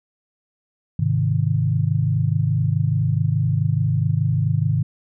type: chord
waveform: sine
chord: Ab major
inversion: none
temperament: equal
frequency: 103.83 / 130.81 / 155.56 Hz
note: Ab2 / C3 / Eb3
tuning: 0 / 0 / 0 cents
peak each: -21 dBFS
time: 0.99-4.83 s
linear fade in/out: 5 ms
effects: none